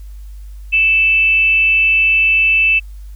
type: tone with frequency modulation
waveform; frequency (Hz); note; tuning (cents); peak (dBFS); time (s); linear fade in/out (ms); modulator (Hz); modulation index
sine; 2637; E7; 0; -9; 0.72-2.8; 20; 376; 0.22
effects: added 50 Hz sine -29 dBFS peak until 3.15 s + white hiss -54 dBFS RMS until 3.15 s